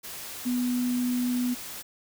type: tone in noise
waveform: sine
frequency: 246.9 Hz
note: B3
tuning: in tune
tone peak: -24 dBFS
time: 0.45-1.55 s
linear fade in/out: 20 ms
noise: white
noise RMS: -39 dBFS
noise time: 0.03-1.83 s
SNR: +12 dB
effects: none